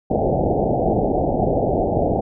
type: low-pass noise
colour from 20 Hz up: white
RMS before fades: -19 dBFS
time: 0.1-2.21 s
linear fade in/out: 10 ms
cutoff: 790 Hz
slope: 96 dB/octave
effects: none